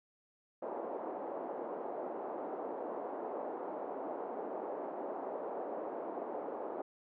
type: band-pass noise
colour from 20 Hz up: white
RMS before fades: -41 dBFS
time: 0.62-6.82 s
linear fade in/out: 5 ms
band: 300 to 790 Hz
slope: 24 dB/octave
effects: none